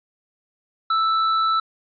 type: tone with tanh clipping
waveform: sine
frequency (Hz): 1319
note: E6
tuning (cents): +1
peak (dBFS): -19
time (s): 0.9-1.6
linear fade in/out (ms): 5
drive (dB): 12
effects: resampled to 11025 Hz